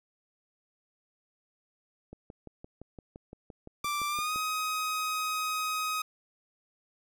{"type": "click train", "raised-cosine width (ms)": 2, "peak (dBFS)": -31, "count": 14, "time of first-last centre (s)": [2.13, 4.36], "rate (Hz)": 5.83}
{"type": "tone with pitch glide", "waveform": "sawtooth", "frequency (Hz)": [1174.7, 1259], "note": ["D6", "D#6"], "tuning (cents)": [0, 20], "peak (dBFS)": -26, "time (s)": [3.84, 6.02], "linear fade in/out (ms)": 5, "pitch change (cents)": 120, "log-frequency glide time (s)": [4.08, 4.34]}
{"effects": []}